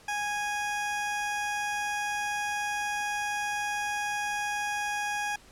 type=tone; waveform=20% pulse; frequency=827 Hz; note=G#5; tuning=8 cents flat; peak=-24 dBFS; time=0.08-5.36 s; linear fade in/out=5 ms; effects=pink hiss -55 dBFS RMS until 5.51 s + low-pass 10000 Hz 12 dB/octave